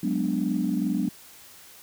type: chord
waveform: sine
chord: G# half-diminished seventh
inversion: third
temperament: equal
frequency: 185 / 207.7 / 246.9 / 293.7 Hz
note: F#3 / G#3 / B3 / D4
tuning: 0 / 0 / 0 / 0 cents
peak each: -28 dBFS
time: 0.03-1.09 s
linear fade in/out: 5 ms
effects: tanh soft clip ceiling -14 dBFS + white hiss -49 dBFS RMS until 1.82 s